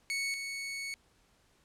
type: tone pair in turn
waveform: sawtooth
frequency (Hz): 2217 / 2217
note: C#7 / C#7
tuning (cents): 0 / 0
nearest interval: unison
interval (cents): 0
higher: neither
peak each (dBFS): -28 / -33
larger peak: first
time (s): 0.1-0.34 / 0.34-0.94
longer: second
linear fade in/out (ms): 0
effects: pink hiss -68 dBFS RMS until 1.64 s + low-pass 10000 Hz 12 dB/octave